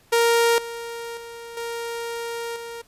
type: tone with level steps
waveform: sawtooth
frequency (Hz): 466.2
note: A#4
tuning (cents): 0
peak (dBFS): -12 / -27 / -32 / -24 / -29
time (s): 0.12-2.82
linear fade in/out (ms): 10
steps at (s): 0.58 / 1.17 / 1.57 / 2.56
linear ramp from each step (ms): 2
effects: pink hiss -57 dBFS RMS until 2.87 s + resampled to 32000 Hz